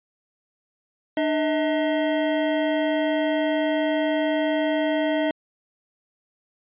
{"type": "tone pair together", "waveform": "square", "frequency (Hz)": [300, 635.7], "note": ["D4", "D#5"], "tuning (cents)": [37, 37], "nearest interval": "octave + minor second", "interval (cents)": 1300, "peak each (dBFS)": -24, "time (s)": [1.17, 5.31], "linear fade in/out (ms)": 2, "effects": ["resampled to 8000 Hz"]}